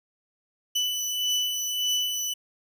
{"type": "beating tone pair", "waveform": "30% pulse", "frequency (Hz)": [2982, 2983.7], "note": ["F#7", "F#7"], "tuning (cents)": [13, 14], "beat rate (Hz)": 1.7, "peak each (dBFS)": [-23, -28], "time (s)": [0.75, 2.34], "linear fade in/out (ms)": 10, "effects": []}